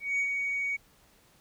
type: tone with ADSR envelope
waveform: sine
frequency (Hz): 2244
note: C#7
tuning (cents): +21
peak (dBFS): -22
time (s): 0-0.77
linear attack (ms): 190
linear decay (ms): 79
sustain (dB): -5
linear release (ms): 17
effects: tanh soft clip ceiling -24 dBFS + pink hiss -62 dBFS RMS until 1.4 s